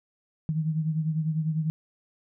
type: beating tone pair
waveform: sine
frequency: 156.4 / 166.4 Hz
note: D#3 / E3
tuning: +9 / +17 cents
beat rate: 10 Hz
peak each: -25 / -32 dBFS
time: 0.49-1.7 s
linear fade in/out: 0 ms
effects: none